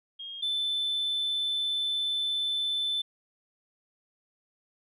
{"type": "tone pair in turn", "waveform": "sine", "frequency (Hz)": [3245, 3523], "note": ["G#7", "A7"], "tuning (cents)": [-41, 1], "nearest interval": "minor second", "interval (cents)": 142, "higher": "second", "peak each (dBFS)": [-37, -25], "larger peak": "second", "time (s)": [[0.19, 0.42], [0.42, 3.02]], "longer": "second", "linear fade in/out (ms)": 10, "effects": ["tanh soft clip ceiling -24 dBFS"]}